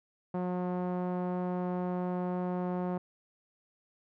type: tone with low-pass filter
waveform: sawtooth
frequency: 180.2 Hz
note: F#3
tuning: 45 cents flat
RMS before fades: -33 dBFS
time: 0.34-2.98 s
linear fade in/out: 5 ms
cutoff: 880 Hz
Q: 1.3
effects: none